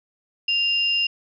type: tone pair together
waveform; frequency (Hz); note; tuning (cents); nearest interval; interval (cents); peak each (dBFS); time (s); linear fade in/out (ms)
sine; 2794 / 5095; F7 / D#8; 0 / +40; minor seventh; 1040; -19 / -27; 0.48-1.07; 5
effects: none